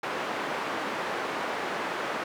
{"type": "band-pass noise", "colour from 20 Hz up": "white", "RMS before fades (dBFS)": -32, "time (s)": [0.03, 2.24], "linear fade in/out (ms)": 5, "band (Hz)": [260, 1400], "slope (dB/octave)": 12, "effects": []}